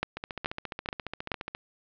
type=two click trains; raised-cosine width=0.3 ms; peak=-18 / -11 dBFS; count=21 / 4; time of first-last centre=0.17-1.549 / 0.03-1.318 s; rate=14.5 / 2.33 Hz; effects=low-pass 4000 Hz 12 dB/octave